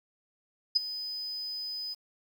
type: tone with ADSR envelope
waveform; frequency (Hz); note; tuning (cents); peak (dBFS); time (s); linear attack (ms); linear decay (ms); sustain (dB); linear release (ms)
sine; 5000; D#8; +8; -18; 0.75-1.95; 14; 16; -16; 24
effects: 9-bit